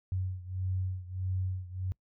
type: beating tone pair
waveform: sine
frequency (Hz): 92.5 / 94.1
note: F#2 / F#2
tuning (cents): 0 / +30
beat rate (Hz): 1.6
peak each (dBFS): -33 / -36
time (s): 0.12-1.92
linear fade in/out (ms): 0
effects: noise-tail reverb RT60 0.1 s tail -24 dB re dry